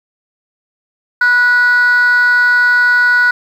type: tone with frequency modulation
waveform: sine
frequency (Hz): 1468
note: F#6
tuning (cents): -14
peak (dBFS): -5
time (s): 1.21-3.31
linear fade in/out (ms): 5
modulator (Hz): 484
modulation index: 0.34
effects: tanh soft clip ceiling -6 dBFS + 7-bit